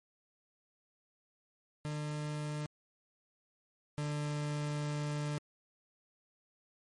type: tone pair in turn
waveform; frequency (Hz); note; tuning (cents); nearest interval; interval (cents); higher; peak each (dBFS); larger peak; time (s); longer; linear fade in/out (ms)
40% pulse; 149.8 / 147.99; D3 / D3; +35 / +14; unison; 21; first; -35 / -33; second; 1.85-2.66 / 3.98-5.38; second; 0
effects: MP3 48 kbps